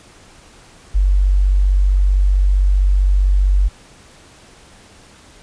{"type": "tone", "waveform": "sine", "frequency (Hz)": 47.72, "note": "G1", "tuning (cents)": -46, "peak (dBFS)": -10, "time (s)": [0.94, 3.69], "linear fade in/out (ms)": 20, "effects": ["pink hiss -45 dBFS RMS until 5.42 s", "resampled to 22050 Hz"]}